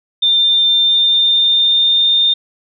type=tone with pitch glide; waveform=sine; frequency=3596 to 3625 Hz; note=A7 to A#7; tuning=+37 to -49 cents; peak=-9 dBFS; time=0.22-2.34 s; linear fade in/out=10 ms; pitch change=+14 cents; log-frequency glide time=0.55-2.11 s; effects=none